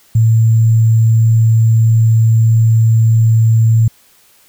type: tone with sample-and-hold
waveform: sine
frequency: 112.7 Hz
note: A2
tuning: 42 cents sharp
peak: -6 dBFS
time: 0.15-3.88 s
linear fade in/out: 5 ms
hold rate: 7350 Hz
effects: white hiss -49 dBFS RMS until 4.48 s